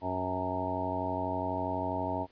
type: harmonic tone with a mistuned harmonic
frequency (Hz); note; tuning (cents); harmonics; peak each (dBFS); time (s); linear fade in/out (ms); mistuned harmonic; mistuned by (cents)
92.2; F#2; -6; 1 / 2 / 3 / 4 / 5 / 6 / 7 / 8 / 9 / 10; -39 / -44 / -37 / -43 / -43 / -45 / -36 / -45 / -39 / -36; 0.01-2.27; 50; 9; +25
effects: pink hiss -64 dBFS RMS until 2.31 s + resampled to 11025 Hz